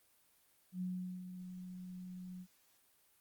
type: tone with ADSR envelope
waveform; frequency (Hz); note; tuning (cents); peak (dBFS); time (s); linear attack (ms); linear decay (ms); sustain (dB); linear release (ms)
sine; 182.4; F#3; -24; -36; 0.72-2.47; 92; 410; -9; 61
effects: white hiss -71 dBFS RMS until 3.2 s + Opus 32 kbps